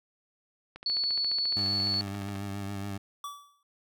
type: click train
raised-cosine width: 0.3 ms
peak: -27 dBFS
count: 24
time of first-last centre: 0.76-2.357 s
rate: 14.4 Hz
type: tone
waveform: sine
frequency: 4429 Hz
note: C#8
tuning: 2 cents flat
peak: -26 dBFS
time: 0.86-2.01 s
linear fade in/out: 2 ms
type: tone with vibrato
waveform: 20% pulse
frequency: 99.7 Hz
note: G2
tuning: 30 cents sharp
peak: -29 dBFS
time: 1.56-2.98 s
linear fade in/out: 10 ms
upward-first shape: sine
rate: 7.1 Hz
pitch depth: 35 cents each way
type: tone with exponential decay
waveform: square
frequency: 1151 Hz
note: D6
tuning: 35 cents flat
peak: -34 dBFS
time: 3.24-3.63 s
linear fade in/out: 2 ms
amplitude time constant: 84 ms
effects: none